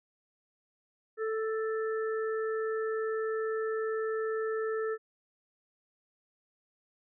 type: harmonic tone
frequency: 440.6 Hz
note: A4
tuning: 2 cents sharp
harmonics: 1 / 3 / 4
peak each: -30 / -40 / -42 dBFS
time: 1.17-4.98 s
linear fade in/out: 50 ms
effects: none